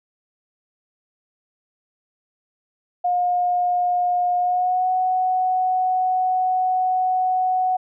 sine tone with pitch glide, 715 to 741.1 Hz, F5 to F#5, +41 to +3 cents, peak -17 dBFS, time 3.04-7.77 s, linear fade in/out 10 ms, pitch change +62 cents, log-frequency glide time 4.38-4.9 s, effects none

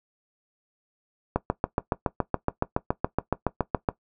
click train, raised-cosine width 1 ms, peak -8 dBFS, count 19, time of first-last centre 1.36-3.888 s, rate 7.12 Hz, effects noise-tail reverb RT60 0.1 s tail -17 dB re dry

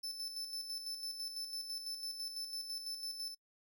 40% pulse tone with tremolo, 5274 Hz, E8, in tune, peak -38 dBFS, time 0.03-3.35 s, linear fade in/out 10 ms, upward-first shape square, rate 6 Hz, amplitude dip 50%, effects noise-tail reverb RT60 0.1 s tail -24 dB re dry

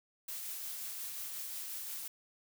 blue noise with tremolo, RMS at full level -41 dBFS, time 0.28-2.08 s, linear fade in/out 5 ms, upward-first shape triangle, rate 5.6 Hz, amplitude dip 25%, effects none

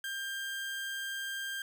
30% pulse tone, 1592 Hz, G6, 26 cents sharp, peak -33 dBFS, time 0.04-1.62 s, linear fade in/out 2 ms, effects none

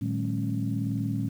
sine tone cluster, 113.5 / 154.4 / 191.5 / 212.5 / 273.9 Hz, A#2 / D#3 / G3 / G#3 / C#4, -46 / -13 / -40 / +40 / -21 cents, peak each -29 / -35 / -34 / -33 / -32 dBFS, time 0.01-1.29 s, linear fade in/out 10 ms, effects tanh soft clip ceiling -16 dBFS + 9-bit

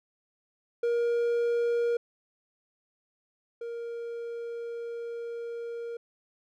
triangle tone pair in turn, 472.3 / 468 Hz, A#4 / A#4, +23 / +7 cents, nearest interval unison, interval 16 cents, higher first, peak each -22 / -32 dBFS, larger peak first, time 0.83-1.97 / 3.61-5.97 s, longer second, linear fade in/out 5 ms, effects none

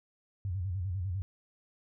sine tone with vibrato, 92.5 Hz, F#2, in tune, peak -31 dBFS, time 0.45-1.22 s, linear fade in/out 0 ms, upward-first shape square, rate 10 Hz, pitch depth 120 cents each way, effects none

